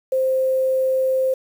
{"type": "tone with quantisation", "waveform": "sine", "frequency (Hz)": 523.3, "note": "C5", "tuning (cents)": 0, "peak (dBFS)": -16, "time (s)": [0.12, 1.34], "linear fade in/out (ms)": 5, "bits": 7, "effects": []}